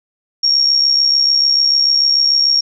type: tone with amplitude modulation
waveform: sine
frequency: 5550 Hz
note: F8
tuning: 12 cents flat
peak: -7 dBFS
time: 0.43-2.61 s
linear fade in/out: 10 ms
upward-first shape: sine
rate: 66.8 Hz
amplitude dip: 60%
effects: none